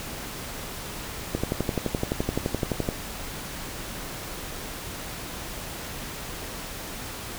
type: click train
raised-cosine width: 2 ms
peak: -11 dBFS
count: 19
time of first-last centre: 1.35-2.888 s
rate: 11.7 Hz
effects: pink hiss -36 dBFS RMS until 7.38 s

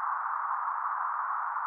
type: band-pass noise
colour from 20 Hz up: pink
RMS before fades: -32 dBFS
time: 0-1.66 s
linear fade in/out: 0 ms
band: 960 to 1300 Hz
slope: 48 dB/octave
effects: none

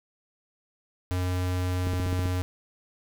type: tone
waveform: square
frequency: 90.8 Hz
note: F#2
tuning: 32 cents flat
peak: -26 dBFS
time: 1.11-2.42 s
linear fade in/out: 0 ms
type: click train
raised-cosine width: 3 ms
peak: -20 dBFS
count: 7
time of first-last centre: 1.87-2.257 s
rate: 15.5 Hz
effects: none

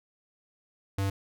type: tone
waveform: square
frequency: 98 Hz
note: G2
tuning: in tune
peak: -27 dBFS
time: 0.98-1.1 s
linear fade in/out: 5 ms
effects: none

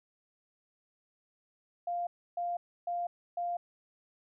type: tone bursts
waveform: sine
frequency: 698.5 Hz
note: F5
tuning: in tune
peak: -31 dBFS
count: 4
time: 1.87-3.57 s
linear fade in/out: 5 ms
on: 200 ms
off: 300 ms
effects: none

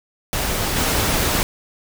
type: noise with level steps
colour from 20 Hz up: pink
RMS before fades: -22 / -19 dBFS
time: 0.33-1.43 s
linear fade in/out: 0 ms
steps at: 0.76 s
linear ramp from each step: 5 ms
effects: none

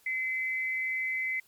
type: tone pair together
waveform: sine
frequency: 2050 / 2292 Hz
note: C7 / D7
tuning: -36 / -43 cents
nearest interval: major second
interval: 193 cents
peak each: -29 / -37 dBFS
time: 0.06-1.4 s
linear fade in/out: 5 ms
effects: white hiss -63 dBFS RMS until 1.47 s + MP3 96 kbps

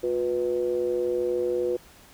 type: ring-modulated tone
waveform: triangle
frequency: 66.2 Hz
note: C2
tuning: 21 cents sharp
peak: -18 dBFS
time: 0.03-1.77 s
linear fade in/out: 10 ms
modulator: 426 Hz
effects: pink hiss -52 dBFS RMS until 2.13 s

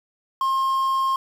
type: tone with quantisation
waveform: triangle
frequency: 1067 Hz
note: C6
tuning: 34 cents sharp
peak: -17 dBFS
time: 0.41-1.16 s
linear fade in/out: 2 ms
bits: 7
effects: none

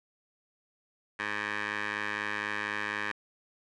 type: tone with band-pass filter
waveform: 15% pulse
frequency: 104.1 Hz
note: G#2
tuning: 5 cents sharp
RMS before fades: -34 dBFS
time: 1.19-3.12 s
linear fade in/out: 5 ms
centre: 1800 Hz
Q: 2.6
effects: resampled to 22050 Hz + 10-bit

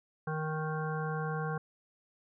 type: harmonic tone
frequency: 156 Hz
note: D#3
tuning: 5 cents sharp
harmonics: 1 / 3 / 5 / 7 / 9 / 10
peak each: -34 / -39 / -41 / -42 / -44 / -44 dBFS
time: 0.27-1.58 s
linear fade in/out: 5 ms
effects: none

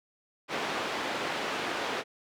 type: band-pass noise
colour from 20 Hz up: pink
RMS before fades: -33 dBFS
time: 0.48-2.04 s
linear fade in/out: 50 ms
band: 360 to 3300 Hz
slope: 12 dB/octave
effects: none

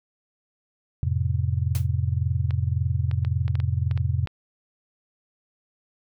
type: chord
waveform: sine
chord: F major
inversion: none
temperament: just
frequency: 87.31 / 109.13 / 130.96 Hz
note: F2 / A2 / C3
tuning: 0 / -14 / +2 cents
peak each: -24 / -27 / -26 dBFS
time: 1.03-4.26 s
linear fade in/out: 0 ms
type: noise with exponential decay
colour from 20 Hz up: white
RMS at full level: -31 dBFS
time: 1.75-1.87 s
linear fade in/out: 0 ms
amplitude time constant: 25 ms
type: clicks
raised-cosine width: 0.3 ms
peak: -22 dBFS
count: 9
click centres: 2.508 / 3.113 / 3.249 / 3.48 / 3.554 / 3.601 / 3.912 / 3.976 / 4.273 s
effects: none

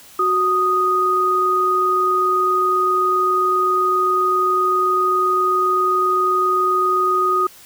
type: tone pair together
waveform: sine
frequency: 370 / 1242.4 Hz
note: F#4 / D#6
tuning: 0 / -3 cents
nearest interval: octave + major sixth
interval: 2097 cents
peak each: -21 / -15 dBFS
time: 0.19-7.47 s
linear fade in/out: 5 ms
effects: white hiss -44 dBFS RMS until 7.65 s

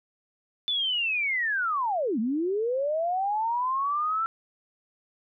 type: linear two-way sweep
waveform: sine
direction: down then up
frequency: 3520 to 207.7 to 1347 Hz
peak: -24 dBFS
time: 0.68-4.26 s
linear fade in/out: 0 ms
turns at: 2.19 s
effects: none

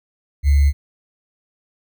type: tone with sample-and-hold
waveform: sine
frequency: 70.9 Hz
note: C#2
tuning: 40 cents sharp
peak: -10 dBFS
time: 0.43-0.73 s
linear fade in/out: 50 ms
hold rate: 2100 Hz
effects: none

